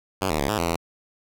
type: tone with pitch steps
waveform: 5% pulse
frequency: 95.2 / 77.5 / 69.4 / 106.2 / 85.3 / 83.5 Hz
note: F#2 / D#2 / C#2 / G#2 / F2 / E2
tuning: +50 / -6 / +3 / +39 / -40 / +23 cents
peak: -11 dBFS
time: 0.21-0.762 s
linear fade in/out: 10 ms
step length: 92 ms
effects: none